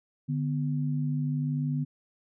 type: tone pair together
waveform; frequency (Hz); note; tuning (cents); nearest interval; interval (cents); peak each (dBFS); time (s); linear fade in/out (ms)
sine; 147.8 / 248.6; D3 / B3; +11 / +12; major sixth; 901; -27 / -32; 0.28-1.85; 20
effects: none